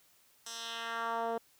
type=tone with band-pass filter sweep; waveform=10% pulse; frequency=230 Hz; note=A#3; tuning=23 cents flat; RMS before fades=-37 dBFS; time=0.46-1.38 s; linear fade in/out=5 ms; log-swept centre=6700 to 490 Hz; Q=1.5; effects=white hiss -66 dBFS RMS until 1.59 s